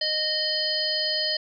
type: harmonic tone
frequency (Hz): 617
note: D#5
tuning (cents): -15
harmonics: 1 / 3 / 5 / 7 / 8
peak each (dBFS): -32 / -33 / -31 / -27 / -28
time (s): 0.01-1.37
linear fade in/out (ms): 5
effects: none